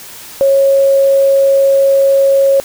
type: tone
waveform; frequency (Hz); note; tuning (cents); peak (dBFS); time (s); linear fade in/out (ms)
sine; 548; C#5; -20; -6; 0.41-2.6; 0
effects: white hiss -32 dBFS RMS until 2.64 s